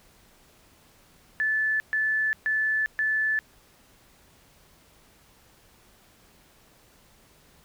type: tone bursts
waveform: sine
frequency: 1743 Hz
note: A6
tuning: 17 cents flat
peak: -22 dBFS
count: 4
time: 1.4-3.39 s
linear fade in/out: 0 ms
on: 400 ms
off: 130 ms
effects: pink hiss -58 dBFS RMS until 7.64 s

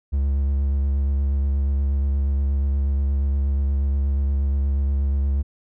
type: tone with vibrato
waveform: triangle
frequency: 69.3 Hz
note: C#2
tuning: in tune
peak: -16 dBFS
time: 0.12-5.43 s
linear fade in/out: 20 ms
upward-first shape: sine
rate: 8.4 Hz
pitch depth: 24 cents each way
effects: none

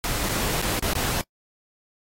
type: noise with dropouts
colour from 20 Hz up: pink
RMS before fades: -26 dBFS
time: 0.04-1.21 s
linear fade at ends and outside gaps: 0 ms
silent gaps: 0.288-0.293 / 0.616-0.624 / 0.791-0.825 / 0.934-0.953 s
effects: noise-tail reverb RT60 0.1 s tail -26 dB re dry + AAC 48 kbps

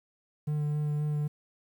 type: tone with vibrato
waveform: triangle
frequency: 149.3 Hz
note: D3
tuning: 29 cents sharp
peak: -25 dBFS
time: 0.47-1.28 s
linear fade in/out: 10 ms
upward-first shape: sine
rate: 3.8 Hz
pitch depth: 13 cents each way
effects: 10-bit

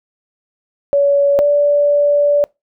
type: tone pair in turn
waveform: sine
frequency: 566 / 579.9 Hz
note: C#5 / D5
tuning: +36 / -22 cents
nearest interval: unison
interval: 42 cents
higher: second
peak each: -9 dBFS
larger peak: neither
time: 0.93-1.39 / 1.39-2.44 s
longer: second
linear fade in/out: 0 ms
effects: noise-tail reverb RT60 0.2 s tail -25 dB re dry

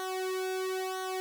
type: tone with flanger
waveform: sawtooth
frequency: 374.8 Hz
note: F#4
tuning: 22 cents sharp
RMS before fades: -34 dBFS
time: 0-1.2 s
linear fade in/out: 0 ms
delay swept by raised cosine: 0.4 to 1.7 ms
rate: 1 Hz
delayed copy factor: -0.95
effects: none

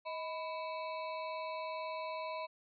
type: ring-modulated tone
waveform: square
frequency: 814 Hz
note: G#5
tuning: 35 cents flat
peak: -36 dBFS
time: 0.05-2.47 s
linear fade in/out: 20 ms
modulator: 181 Hz
effects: resampled to 11025 Hz

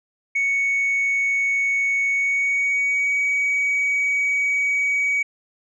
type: tone with pitch glide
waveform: sine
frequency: 2222 to 2262 Hz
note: C#7 to C#7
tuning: +4 to +34 cents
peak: -16 dBFS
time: 0.35-5.23 s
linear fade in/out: 10 ms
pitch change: +30 cents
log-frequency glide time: 2.1-3.17 s
effects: tanh soft clip ceiling -16 dBFS

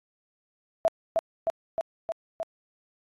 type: tone with echo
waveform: sine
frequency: 659.3 Hz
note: E5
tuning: in tune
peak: -18 dBFS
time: 0.85-0.88 s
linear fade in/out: 0 ms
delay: 310 ms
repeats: 5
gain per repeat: -2 dB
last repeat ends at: 2.43 s
effects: AAC 32 kbps

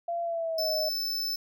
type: tone with pitch glide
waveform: sine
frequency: 684 to 627.2 Hz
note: F5 to D#5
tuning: -36 to +14 cents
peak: -28 dBFS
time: 0.08-0.89 s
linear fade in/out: 5 ms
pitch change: -150 cents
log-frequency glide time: 0.22-0.76 s
type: tone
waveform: square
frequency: 5274 Hz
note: E8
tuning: in tune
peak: -29 dBFS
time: 0.58-1.36 s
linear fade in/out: 5 ms
effects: none

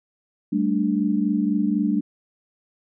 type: chord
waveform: sine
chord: G suspended second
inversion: none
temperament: equal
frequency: 196 / 220 / 293.7 Hz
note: G3 / A3 / D4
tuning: 0 / 0 / 0 cents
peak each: -23 dBFS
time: 0.52-2.01 s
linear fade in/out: 10 ms
effects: none

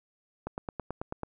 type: click train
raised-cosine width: 1 ms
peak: -20 dBFS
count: 8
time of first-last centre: 0.47-1.233 s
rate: 9.17 Hz
effects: none

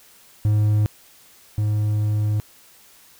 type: tone pair in turn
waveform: triangle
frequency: 105.7 / 105.7 Hz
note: G#2 / G#2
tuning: +31 / +31 cents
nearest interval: unison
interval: 0 cents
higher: neither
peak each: -13 / -16 dBFS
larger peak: first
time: 0.45-0.86 / 1.58-2.4 s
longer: second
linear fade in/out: 0 ms
effects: white hiss -51 dBFS RMS until 3.19 s

